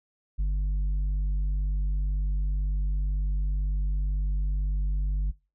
triangle tone with tanh clipping, 49 Hz, G1, in tune, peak -24 dBFS, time 0.38-5.32 s, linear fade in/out 20 ms, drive 9 dB, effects noise-tail reverb RT60 0.3 s tail -23 dB re dry

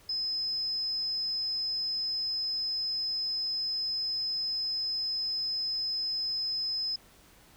sine tone, 5100 Hz, D#8, 42 cents sharp, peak -29 dBFS, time 0.09-6.96 s, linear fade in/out 5 ms, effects pink hiss -58 dBFS RMS until 7.56 s

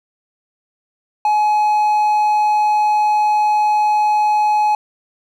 triangle tone, 845 Hz, G#5, 30 cents sharp, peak -10 dBFS, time 1.25-4.75 s, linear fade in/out 2 ms, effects none

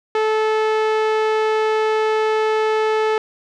sawtooth tone with low-pass filter, 435.1 Hz, A4, 19 cents flat, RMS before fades -18 dBFS, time 0.15-3.18 s, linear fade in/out 2 ms, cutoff 2900 Hz, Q 0.6, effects none

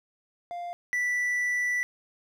triangle tone pair in turn, 698.5 / 1968.8 Hz, F5 / B6, 0 / -6 cents, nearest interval octave + tritone, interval 1794 cents, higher second, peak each -31 / -23 dBFS, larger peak second, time 0.51-0.73 / 0.93-1.83 s, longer second, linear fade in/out 0 ms, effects none

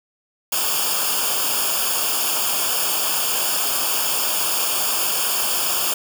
white noise with comb filter, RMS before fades -21 dBFS, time 0.52-5.94 s, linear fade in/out 5 ms, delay 0.5 ms, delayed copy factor -0.85, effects none

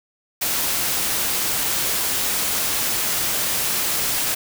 white noise, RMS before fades -22 dBFS, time 0.41-4.35 s, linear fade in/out 10 ms, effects none

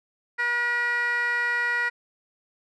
15% pulse tone with band-pass filter, 480 Hz, B4, 49 cents flat, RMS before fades -25 dBFS, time 0.38-1.9 s, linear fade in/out 20 ms, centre 1800 Hz, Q 4.4, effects none

